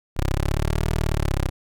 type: exponential two-way sweep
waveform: 15% pulse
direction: up then down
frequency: 32.49 to 40 to 32.49 Hz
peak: -14 dBFS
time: 0.16-1.5 s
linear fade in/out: 20 ms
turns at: 0.92 s
effects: none